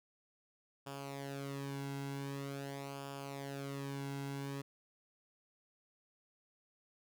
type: tone with flanger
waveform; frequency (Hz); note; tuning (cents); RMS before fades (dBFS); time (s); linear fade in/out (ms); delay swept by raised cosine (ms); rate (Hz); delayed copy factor
sawtooth; 138.9; C#3; +4; -43; 0.86-4.62; 10; 0.49 to 1.69; 0.45; -0.7
effects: none